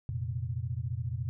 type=chord; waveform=sine; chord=F suspended fourth; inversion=none; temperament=equal; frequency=87.31 / 116.54 / 130.81 Hz; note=F2 / Bb2 / C3; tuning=0 / 0 / 0 cents; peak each=-37 / -34 / -37 dBFS; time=0.09-1.29 s; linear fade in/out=0 ms; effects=none